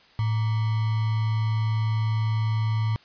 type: tone with sample-and-hold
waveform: sine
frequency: 110 Hz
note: A2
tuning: in tune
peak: -21 dBFS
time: 0.19-2.96 s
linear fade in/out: 0 ms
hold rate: 1050 Hz
effects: white hiss -55 dBFS RMS until 3.04 s + resampled to 11025 Hz